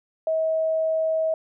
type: tone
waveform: sine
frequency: 640 Hz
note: D#5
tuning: 49 cents sharp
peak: -20 dBFS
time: 0.27-1.34 s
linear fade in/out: 2 ms
effects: none